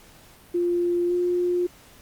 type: tone with pitch glide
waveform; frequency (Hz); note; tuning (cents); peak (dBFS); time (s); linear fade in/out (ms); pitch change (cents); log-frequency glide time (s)
sine; 349.2 to 354.7; F4 to F4; 0 to +27; -20; 0.54-1.67; 10; +27; 1.07-1.13
effects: pink hiss -51 dBFS RMS until 2.01 s + Opus 48 kbps